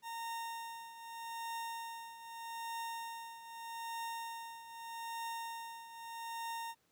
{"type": "tone with tremolo", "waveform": "40% pulse", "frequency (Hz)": 921, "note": "A#5", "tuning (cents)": -21, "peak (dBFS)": -38, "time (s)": [0.02, 6.75], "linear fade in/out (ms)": 50, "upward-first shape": "triangle", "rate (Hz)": 0.81, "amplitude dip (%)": 75, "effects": ["pink hiss -75 dBFS RMS until 6.91 s", "high-pass 100 Hz 12 dB/octave"]}